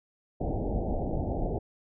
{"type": "low-pass noise", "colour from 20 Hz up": "pink", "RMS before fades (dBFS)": -30, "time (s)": [0.4, 1.59], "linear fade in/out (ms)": 10, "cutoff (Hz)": 820, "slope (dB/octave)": 96, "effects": []}